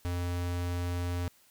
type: tone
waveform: square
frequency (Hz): 88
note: F2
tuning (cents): +14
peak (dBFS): -31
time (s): 0.05-1.28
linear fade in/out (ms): 0
effects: white hiss -63 dBFS RMS until 1.5 s